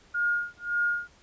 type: tone with tremolo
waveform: sine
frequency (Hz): 1425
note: F6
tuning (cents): +34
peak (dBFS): -22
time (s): 0.14-1.08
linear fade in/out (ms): 10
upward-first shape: sine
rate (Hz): 1.8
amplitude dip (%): 100
effects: pink hiss -58 dBFS RMS until 1.22 s + resampled to 16000 Hz

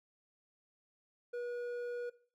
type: tone with hard clipping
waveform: sine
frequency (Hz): 483.4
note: B4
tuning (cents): -37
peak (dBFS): -39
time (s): 1.33-2.1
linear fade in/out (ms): 10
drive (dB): 6
effects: noise-tail reverb RT60 0.4 s tail -17 dB re dry

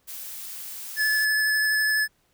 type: noise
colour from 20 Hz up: blue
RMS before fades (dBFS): -37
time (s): 0.07-1.26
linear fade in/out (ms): 20
type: tone with vibrato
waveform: square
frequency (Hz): 1725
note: A6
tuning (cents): -35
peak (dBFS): -21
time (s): 0.96-2.08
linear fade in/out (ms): 50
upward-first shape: sine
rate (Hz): 12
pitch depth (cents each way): 10
effects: pink hiss -67 dBFS RMS until 2.33 s

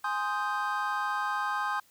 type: chord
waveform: triangle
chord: Ab major seventh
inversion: none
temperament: equal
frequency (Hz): 830.6 / 1046.5 / 1244.5 / 1568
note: Ab5 / C6 / Eb6 / G6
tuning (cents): 0 / 0 / 0 / 0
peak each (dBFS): -32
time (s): 0.04-1.8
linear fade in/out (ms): 5
effects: white hiss -63 dBFS RMS until 1.9 s

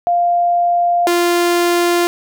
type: tone pair in turn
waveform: sine / sawtooth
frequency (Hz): 698 / 347.7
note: F5 / F4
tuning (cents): -1 / -8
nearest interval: octave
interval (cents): 1207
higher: first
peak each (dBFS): -11 / -8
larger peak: second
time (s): 0.07-1.07 / 1.07-2.07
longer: neither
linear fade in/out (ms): 0
effects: none

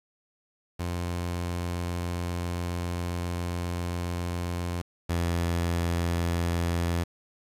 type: tone pair in turn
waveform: sawtooth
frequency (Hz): 87.4 / 85.65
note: F2 / F2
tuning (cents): +2 / -33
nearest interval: unison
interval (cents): 35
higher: first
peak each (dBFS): -25 / -21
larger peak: second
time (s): 0.79-4.82 / 5.09-7.04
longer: first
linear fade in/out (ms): 10
effects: resampled to 32000 Hz + 8-bit

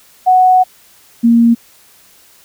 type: tone pair in turn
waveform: sine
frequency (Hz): 740 / 233.1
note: F#5 / A#3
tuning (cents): 0 / 0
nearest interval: octave + minor sixth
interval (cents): 2000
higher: first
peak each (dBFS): -5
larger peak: neither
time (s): 0.26-0.64 / 1.23-1.55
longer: first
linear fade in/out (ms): 20
effects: white hiss -46 dBFS RMS until 2.44 s

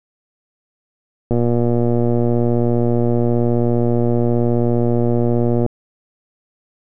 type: click train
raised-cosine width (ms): 2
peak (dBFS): -5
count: 519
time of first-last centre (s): 1.31-5.663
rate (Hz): 119
effects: none

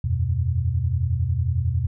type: chord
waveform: sine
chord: E suspended second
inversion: none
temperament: equal with one note detuned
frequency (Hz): 81.51 / 92.5 / 123.47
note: E2 / F#2 / B2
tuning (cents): -19 / 0 / 0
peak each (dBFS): -24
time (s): 0.04-1.87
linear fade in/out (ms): 5
effects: none

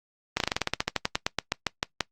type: slowing click train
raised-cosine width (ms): 0.2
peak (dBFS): -6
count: 20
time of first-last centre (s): 0.37-2.007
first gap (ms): 32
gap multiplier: 1.1
effects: noise-tail reverb RT60 0.1 s tail -22 dB re dry + Opus 32 kbps

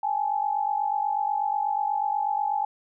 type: tone pair together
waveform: sine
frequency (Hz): 810.8 / 859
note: G#5 / A5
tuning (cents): -42 / -42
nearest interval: minor second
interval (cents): 100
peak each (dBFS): -26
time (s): 0.03-2.65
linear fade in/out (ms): 5
effects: none

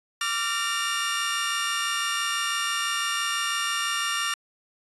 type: tone cluster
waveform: sawtooth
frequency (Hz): 1166 / 1380 / 1819 / 2826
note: D6 / F6 / A#6 / F7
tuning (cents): -13 / -21 / -43 / +20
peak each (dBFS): -27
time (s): 0.21-4.34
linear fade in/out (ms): 2
effects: resampled to 24000 Hz

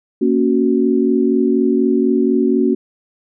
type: chord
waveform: sine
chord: F# major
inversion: first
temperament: equal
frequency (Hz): 233.1 / 277.2 / 370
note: A#3 / C#4 / F#4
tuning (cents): 0 / 0 / 0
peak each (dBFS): -16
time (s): 0.21-2.75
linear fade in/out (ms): 10
effects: none

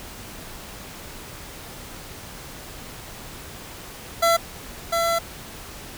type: tone pair in turn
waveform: 25% pulse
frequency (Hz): 673 / 673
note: E5 / E5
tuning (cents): +36 / +36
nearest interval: unison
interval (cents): 0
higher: neither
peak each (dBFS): -12 / -16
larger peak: first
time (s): 4.22-4.37 / 4.92-5.19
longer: second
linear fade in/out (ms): 10
effects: pink hiss -39 dBFS RMS until 5.97 s

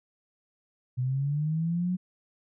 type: linear sweep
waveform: sine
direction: up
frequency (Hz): 123.47 to 184.7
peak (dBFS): -25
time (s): 0.97-1.97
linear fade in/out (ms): 20
effects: none

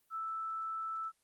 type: tone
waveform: sine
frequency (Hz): 1318.5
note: E6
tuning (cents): 0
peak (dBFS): -36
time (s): 0.1-1.12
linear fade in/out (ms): 50
effects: white hiss -75 dBFS RMS until 1.23 s + Opus 24 kbps

